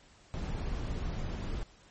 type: noise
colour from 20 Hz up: brown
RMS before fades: -35 dBFS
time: 0.34-1.63 s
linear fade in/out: 0 ms
effects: pink hiss -60 dBFS RMS until 1.9 s + MP3 32 kbps